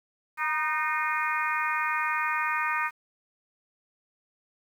harmonic tone with a mistuned harmonic, 306.9 Hz, D#4, 24 cents flat, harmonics 3 / 4 / 5 / 6 / 7 / 8, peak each -32 / -30 / -33 / -32 / -35 / -34 dBFS, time 0.37-2.91 s, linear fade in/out 50 ms, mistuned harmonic 3, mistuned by +44 cents, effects 9-bit

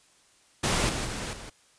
pink noise with level steps, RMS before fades -25 / -31 / -34 / -42 dBFS, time 0.63-1.5 s, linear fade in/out 10 ms, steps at 0.89 / 1.06 / 1.33 s, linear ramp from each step 2 ms, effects white hiss -61 dBFS RMS until 1.78 s + resampled to 22050 Hz

